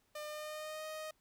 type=tone with pitch glide; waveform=sawtooth; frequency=602 to 623.2 Hz; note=D5 to D#5; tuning=+43 to +3 cents; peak=-38 dBFS; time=0.15-1.11 s; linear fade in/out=5 ms; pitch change=+60 cents; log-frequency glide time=0.25-0.85 s; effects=pink hiss -75 dBFS RMS until 1.2 s